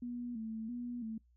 sine tone with vibrato, 231.9 Hz, A#3, 9 cents flat, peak -38 dBFS, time 0.02-1.18 s, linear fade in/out 5 ms, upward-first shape square, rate 1.5 Hz, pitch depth 76 cents each way, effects noise-tail reverb RT60 0.1 s tail -22 dB re dry + added 60 Hz sine -65 dBFS peak until 1.36 s

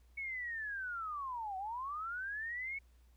sine linear two-way sweep, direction down then up, 2226 to 740 to 2226 Hz, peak -38 dBFS, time 0.17-2.79 s, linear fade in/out 10 ms, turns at 1.57 s, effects added 60 Hz sine -61 dBFS peak until 3.16 s + pink hiss -75 dBFS RMS until 3.16 s

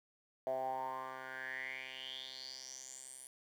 10% pulse tone with band-pass filter sweep, 130.81 Hz, C3, in tune, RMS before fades -44 dBFS, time 0.47-3.27 s, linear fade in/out 0 ms, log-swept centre 640 to 10000 Hz, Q 7.3, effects 11-bit

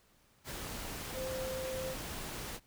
sine tone in noise, 521 Hz, C5, 7 cents flat, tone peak -37 dBFS, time 1.13-1.96 s, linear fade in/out 50 ms, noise pink, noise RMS -42 dBFS, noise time 0.44-2.6 s, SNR +2 dB, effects pink hiss -68 dBFS RMS until 2.66 s

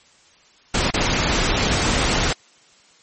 pink noise with dropouts, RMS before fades -19 dBFS, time 0.74-2.33 s, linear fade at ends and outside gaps 5 ms, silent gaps 0.907-0.938 s, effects white hiss -53 dBFS RMS until 3.02 s + MP3 32 kbps

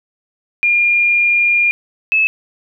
sine tone pair in turn, 2411 / 2602 Hz, D7 / E7, +45 / -23 cents, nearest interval minor second, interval 132 cents, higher second, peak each -10 dBFS, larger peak neither, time 0.63-1.71 / 2.12-2.27 s, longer first, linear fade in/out 0 ms, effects none

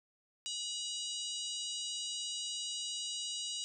harmonic tone with a mistuned harmonic, 957 Hz, A#5, 45 cents sharp, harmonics 3 / 4 / 5 / 6 / 7 / 8 / 9, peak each -41 / -43 / -46 / -48 / -47 / -48 / -50 dBFS, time 0.46-3.64 s, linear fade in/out 0 ms, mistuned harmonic 3, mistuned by +27 cents, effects none

